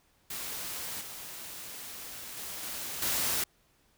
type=noise with level steps; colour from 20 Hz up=white; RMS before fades=-38 / -43 / -40 / -38 / -30 dBFS; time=0.3-3.44 s; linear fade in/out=5 ms; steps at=1.01 / 2.37 / 2.63 / 3.02 s; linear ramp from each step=2 ms; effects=pink hiss -68 dBFS RMS until 3.97 s